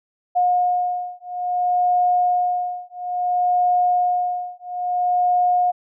sine beating tone pair, 718 / 718.59 Hz, F5 / F5, +48 / +49 cents, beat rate 0.59 Hz, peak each -20 dBFS, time 0.35-5.72 s, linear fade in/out 20 ms, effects none

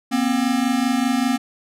square tone pair together, 239.8 / 264.9 Hz, A#3 / C4, +49 / +22 cents, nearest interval major second, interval 173 cents, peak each -21 dBFS, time 0.11-1.38 s, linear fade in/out 20 ms, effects low-pass 12000 Hz 12 dB/octave

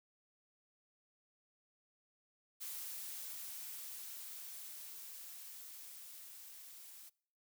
blue noise with level ramp, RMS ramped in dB -45 to -55 dBFS, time 2.6-7.1 s, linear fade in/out 20 ms, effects noise-tail reverb RT60 0.6 s tail -25 dB re dry

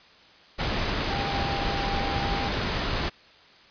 sine tone in noise, 796 Hz, G5, 26 cents sharp, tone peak -31 dBFS, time 1.09-2.49 s, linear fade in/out 20 ms, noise pink, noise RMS -27 dBFS, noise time 0.58-3.1 s, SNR -7 dB, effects white hiss -53 dBFS RMS until 3.7 s + resampled to 11025 Hz

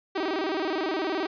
sawtooth tone with vibrato, 349.2 Hz, F4, in tune, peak -22 dBFS, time 0.15-1.27 s, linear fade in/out 10 ms, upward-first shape square, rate 19 Hz, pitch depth 180 cents each way, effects resampled to 11025 Hz

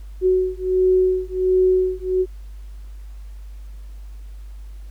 sine beating tone pair, 370.2 / 371.6 Hz, F#4 / F#4, +1 / +7 cents, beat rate 1.4 Hz, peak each -18 dBFS, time 0.21-2.26 s, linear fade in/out 50 ms, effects added 50 Hz sine -33 dBFS peak until 4.9 s + pink hiss -57 dBFS RMS until 4.9 s

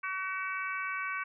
harmonic tone, 378.6 Hz, F#4, 40 cents sharp, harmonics 3 / 4 / 5 / 6 / 7, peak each -37 / -37 / -45 / -38 / -45 dBFS, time 0.03-1.24 s, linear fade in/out 10 ms, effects none

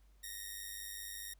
5% pulse tone with amplitude modulation, 1864.7 Hz, A#6, in tune, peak -30 dBFS, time 0.23-1.34 s, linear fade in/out 10 ms, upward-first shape sine, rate 100 Hz, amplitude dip 65%, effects added 50 Hz sine -61 dBFS peak until 1.39 s + pink hiss -75 dBFS RMS until 1.39 s

